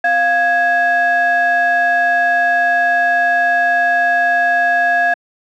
triangle ring-modulated tone, 481.8 Hz, B4, 43 cents flat, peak -6 dBFS, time 0.04-5.14 s, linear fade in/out 5 ms, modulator 1180 Hz, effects high-pass 300 Hz 12 dB/octave

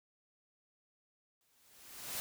white noise with exponential growth, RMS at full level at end -38 dBFS, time 1.41-2.2 s, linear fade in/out 0 ms, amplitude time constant 170 ms, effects none

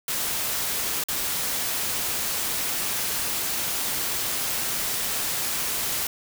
white noise with dropouts, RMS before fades -27 dBFS, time 0.08-6.07 s, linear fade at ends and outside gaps 2 ms, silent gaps 1.038-1.085 s, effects none

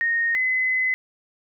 sine tone pair in turn, 1855 / 2030 Hz, A#6 / B6, -9 / +47 cents, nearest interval major second, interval 156 cents, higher second, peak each -19 dBFS, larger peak neither, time 0.01-0.35 / 0.35-0.94 s, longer second, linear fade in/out 0 ms, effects none

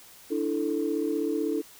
sine chord, D suspended second, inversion none, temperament equal, 293.7 / 329.6 / 440 Hz, D4 / E4 / A4, 0 / 0 / 0 cents, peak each -29 dBFS, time 0.3-1.62 s, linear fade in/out 20 ms, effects tanh soft clip ceiling -16 dBFS + white hiss -51 dBFS RMS until 1.79 s

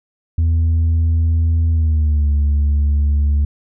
sine tone with pitch glide, 81.9 to 72.54 Hz, E2 to D2, -11 to -21 cents, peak -9 dBFS, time 0.38-3.45 s, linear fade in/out 5 ms, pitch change -210 cents, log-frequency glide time 1.71-2.29 s, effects tanh soft clip ceiling -11 dBFS

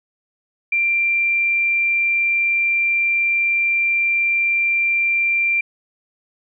sine tone, 2367 Hz, D7, 13 cents sharp, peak -15 dBFS, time 0.72-5.61 s, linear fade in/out 5 ms, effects none

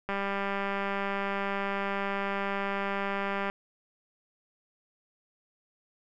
click train, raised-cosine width 0.5 ms, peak -17 dBFS, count 676, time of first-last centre 0.09-3.499 s, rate 198 Hz, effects none

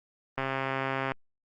click train, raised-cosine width 0.5 ms, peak -15 dBFS, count 100, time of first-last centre 0.38-1.119 s, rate 134 Hz, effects Opus 32 kbps

